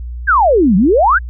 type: exponential two-way sweep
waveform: sine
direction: down then up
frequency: 1693 to 174.61 to 1693 Hz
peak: -7 dBFS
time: 0.27-1.19 s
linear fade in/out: 20 ms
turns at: 0.76 s
effects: added 60 Hz sine -22 dBFS peak until 1.29 s